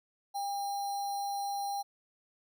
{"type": "tone with sample-and-hold", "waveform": "sine", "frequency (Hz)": 802, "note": "G5", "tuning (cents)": 39, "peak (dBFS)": -32, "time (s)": [0.34, 1.83], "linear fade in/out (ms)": 20, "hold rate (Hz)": 4900, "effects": []}